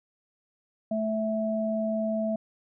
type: tone pair together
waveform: sine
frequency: 218.9 / 656 Hz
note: A3 / E5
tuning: -9 / -9 cents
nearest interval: octave + perfect fifth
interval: 1900 cents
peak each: -28 dBFS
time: 0.91-2.36 s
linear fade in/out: 5 ms
effects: none